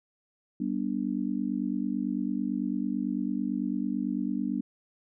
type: chord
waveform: sine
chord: G major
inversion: none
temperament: just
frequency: 196 / 245 / 294 Hz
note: G3 / B3 / D4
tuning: 0 / -14 / +2 cents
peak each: -32 / -31 / -32 dBFS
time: 0.6-4.61 s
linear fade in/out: 5 ms
effects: none